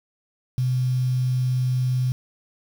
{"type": "tone with quantisation", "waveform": "sine", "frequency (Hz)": 127.3, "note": "C3", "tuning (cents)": -47, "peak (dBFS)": -19, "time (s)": [0.58, 2.12], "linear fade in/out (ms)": 0, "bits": 7, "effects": []}